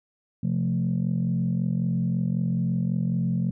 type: chord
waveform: sine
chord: F major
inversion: second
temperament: equal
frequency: 130.81 / 174.61 / 220 Hz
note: C3 / F3 / A3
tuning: 0 / 0 / 0 cents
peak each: -26 / -24 / -28 dBFS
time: 0.43-3.51 s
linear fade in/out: 5 ms
effects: tanh soft clip ceiling -16 dBFS